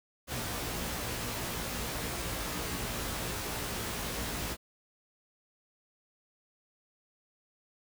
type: noise with comb filter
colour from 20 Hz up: pink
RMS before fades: -36 dBFS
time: 0.27-4.57 s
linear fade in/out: 50 ms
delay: 17 ms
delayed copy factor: +0.8
effects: none